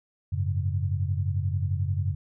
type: chord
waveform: sine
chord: F# suspended second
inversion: none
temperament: equal with one note detuned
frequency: 92.5 / 103.83 / 138.99 Hz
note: F#2 / G#2 / C#3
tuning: 0 / 0 / +5 cents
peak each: -26 / -30 / -31 dBFS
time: 0.32-2.15 s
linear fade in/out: 10 ms
effects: none